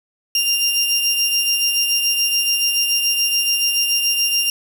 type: tone pair together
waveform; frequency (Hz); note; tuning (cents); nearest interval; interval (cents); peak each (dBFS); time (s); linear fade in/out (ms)
30% pulse; 2794 / 5581; F7 / F8; 0 / -2; octave; 1198; -15 / -16; 0.35-4.5; 2
effects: 7-bit